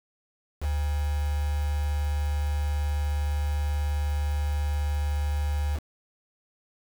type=tone with quantisation; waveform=sine; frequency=73.42 Hz; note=D2; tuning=in tune; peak=-24 dBFS; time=0.6-5.8 s; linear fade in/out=50 ms; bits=6; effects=none